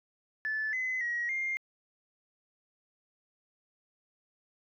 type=tone with pitch steps; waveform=sine; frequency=1742 / 2030 / 1903 / 2114 Hz; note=A6 / B6 / A#6 / C7; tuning=-18 / +47 / +35 / +17 cents; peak=-29 dBFS; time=0.45-1.57 s; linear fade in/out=0 ms; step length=280 ms; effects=tanh soft clip ceiling -25 dBFS